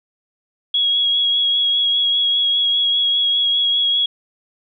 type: tone with vibrato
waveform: sine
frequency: 3322 Hz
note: G#7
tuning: in tune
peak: -14 dBFS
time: 0.74-4.06 s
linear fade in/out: 5 ms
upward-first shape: triangle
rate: 5 Hz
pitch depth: 21 cents each way
effects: none